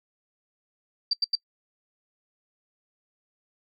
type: tone bursts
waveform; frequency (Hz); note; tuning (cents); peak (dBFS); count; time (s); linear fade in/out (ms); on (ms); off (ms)
sine; 4673; D8; -9; -20; 3; 1.11-1.354; 5; 24; 86
effects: noise-tail reverb RT60 0.1 s tail -24 dB re dry